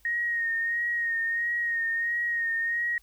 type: tone with vibrato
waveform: sine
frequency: 1864.7 Hz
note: A#6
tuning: in tune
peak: -25 dBFS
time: 0.05-2.98 s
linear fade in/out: 2 ms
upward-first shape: sine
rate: 1.5 Hz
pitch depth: 32 cents each way
effects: added 50 Hz sine -60 dBFS peak until 3.02 s + white hiss -64 dBFS RMS until 3.02 s